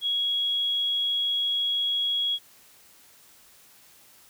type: tone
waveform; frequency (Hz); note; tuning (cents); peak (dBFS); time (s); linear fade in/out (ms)
sine; 3322; G#7; 0; -23; 0.01-2.39; 50
effects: white hiss -55 dBFS RMS until 4.29 s